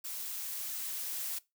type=noise with level ramp; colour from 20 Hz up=blue; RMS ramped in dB=-40 to -37 dBFS; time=0.04-1.39 s; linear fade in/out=10 ms; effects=noise-tail reverb RT60 0.2 s tail -20 dB re dry